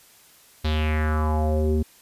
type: tone with low-pass filter sweep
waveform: square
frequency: 77.3 Hz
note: D#2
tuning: 11 cents flat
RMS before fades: -22 dBFS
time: 0.64-1.83 s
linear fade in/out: 10 ms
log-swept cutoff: 4100 to 300 Hz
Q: 3.7
effects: white hiss -53 dBFS RMS until 2.01 s + resampled to 32000 Hz